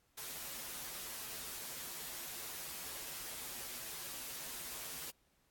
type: noise with comb filter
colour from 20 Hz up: white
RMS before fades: -45 dBFS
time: 0.17-5.11 s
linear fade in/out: 10 ms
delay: 10 ms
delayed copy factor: -0.7
effects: pink hiss -75 dBFS RMS until 5.5 s + AAC 64 kbps